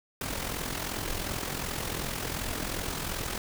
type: noise with amplitude modulation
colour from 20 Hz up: pink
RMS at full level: -31 dBFS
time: 0.21-3.38 s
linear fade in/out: 2 ms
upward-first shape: sine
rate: 42.7 Hz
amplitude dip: 60%
effects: none